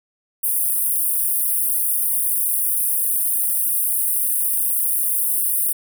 pink high-pass noise, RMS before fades -20 dBFS, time 0.43-5.73 s, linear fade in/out 10 ms, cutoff 9100 Hz, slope 96 dB/octave, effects none

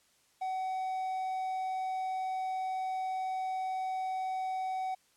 triangle tone with quantisation, 753 Hz, F#5, 30 cents sharp, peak -30 dBFS, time 0.41-4.95 s, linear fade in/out 10 ms, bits 10, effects white hiss -68 dBFS RMS until 5.16 s + low-pass 10000 Hz 12 dB/octave

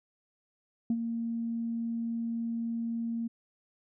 sine tone with ADSR envelope, 230.9 Hz, A#3, 16 cents flat, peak -22 dBFS, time 0.9-3.28 s, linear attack 3 ms, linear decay 54 ms, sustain -8 dB, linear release 13 ms, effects tanh soft clip ceiling -21 dBFS

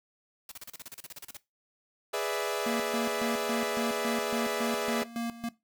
white noise bursts, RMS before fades -43 dBFS, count 15, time 0.49-1.37 s, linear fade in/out 2 ms, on 26 ms, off 35 ms
sawtooth chord, E dominant seventh, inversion first, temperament equal, 415.3 / 493.9 / 587.3 / 659.3 Hz, G#4 / B4 / D5 / E5, 0 / 0 / 0 / 0 cents, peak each -30 / -32 / -32 / -31 dBFS, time 2.13-5.04 s, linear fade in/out 10 ms
square tone with tremolo, 233.1 Hz, A#3, in tune, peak -31 dBFS, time 2.66-5.49 s, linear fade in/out 5 ms, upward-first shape square, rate 3.6 Hz, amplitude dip 80%
effects noise-tail reverb RT60 0.2 s tail -18 dB re dry

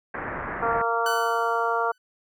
white low-pass noise, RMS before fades -32 dBFS, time 0.14-0.82 s, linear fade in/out 5 ms, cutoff 1900 Hz, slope 48 dB/octave
harmonic tone, 231 Hz, A#3, 16 cents flat, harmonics 2 / 3 / 4 / 5 / 6, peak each -28 / -28 / -28 / -28 / -28 dBFS, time 0.62-1.92 s, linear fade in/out 10 ms
sawtooth tone with exponential decay, 1500 Hz, F#6, 23 cents sharp, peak -22 dBFS, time 1.06-1.98 s, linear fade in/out 2 ms, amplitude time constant 200 ms
effects none

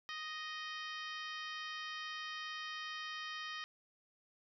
harmonic tone, 622.3 Hz, D#5, in tune, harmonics 2 / 3 / 4 / 5 / 6 / 7 / 8 / 9, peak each -47 / -46 / -52 / -49 / -53 / -58 / -55 / -58 dBFS, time 0.09-3.64 s, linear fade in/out 0 ms, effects none

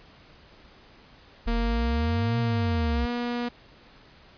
sine exponential two-way sweep, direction up then down, 38 to 123.47 to 63.3 Hz, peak -24 dBFS, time 1.46-3.06 s, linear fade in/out 10 ms, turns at 2.39 s
sawtooth tone with pitch glide, 233.1 to 240.8 Hz, A#3 to B3, 0 to -44 cents, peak -23 dBFS, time 1.47-3.49 s, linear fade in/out 10 ms, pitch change +56 cents, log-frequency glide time 2.92-3.09 s
effects pink hiss -53 dBFS RMS until 4.37 s + resampled to 11025 Hz

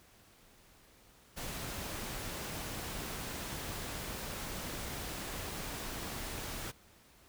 pink noise, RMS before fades -41 dBFS, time 1.36-6.72 s, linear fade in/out 20 ms, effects pink hiss -62 dBFS RMS until 7.28 s

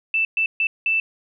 sine tone bursts at uneven times, 2652 Hz, E7, 10 cents sharp, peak -17 dBFS, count 4, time 0.14-0.25 / 0.37-0.46 / 0.6-0.67 / 0.86-1 s, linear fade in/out 2 ms, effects none

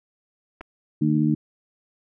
clicks, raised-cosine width 0.5 ms, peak -24 dBFS, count 2, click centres 0.609 / 0.612 s
harmonic tone, 76.2 Hz, D#2, 36 cents flat, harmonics 2 / 3 / 4, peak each -22 / -22 / -22 dBFS, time 1.01-1.35 s, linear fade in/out 10 ms
effects none

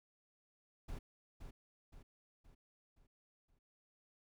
brown noise with echo, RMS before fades -44 dBFS, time 0.88-0.99 s, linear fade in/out 10 ms, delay 520 ms, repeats 5, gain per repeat -6 dB, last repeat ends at 3.59 s, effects none

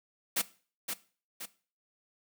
white noise with echo, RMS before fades -29 dBFS, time 0.36-0.42 s, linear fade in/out 10 ms, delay 520 ms, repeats 2, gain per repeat -6 dB, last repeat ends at 1.46 s, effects noise-tail reverb RT60 0.4 s tail -18 dB re dry + high-pass 150 Hz 12 dB/octave

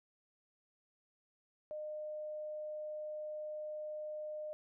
sine tone, 609 Hz, D#5, 37 cents flat, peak -40 dBFS, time 1.71-4.53 s, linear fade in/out 0 ms, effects none

